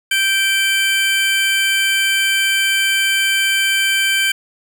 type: tone cluster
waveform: square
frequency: 1570 / 2335 / 3098 Hz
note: G6 / D7 / G7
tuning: +2 / -11 / -21 cents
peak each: -19 dBFS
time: 0.11-4.32 s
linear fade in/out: 5 ms
effects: none